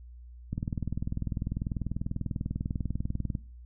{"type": "click train", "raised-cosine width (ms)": 5, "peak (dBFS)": -19, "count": 58, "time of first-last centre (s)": [0.53, 3.352], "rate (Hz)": 20.2, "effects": ["noise-tail reverb RT60 0.4 s tail -19 dB re dry", "added 60 Hz sine -45 dBFS peak until 3.65 s"]}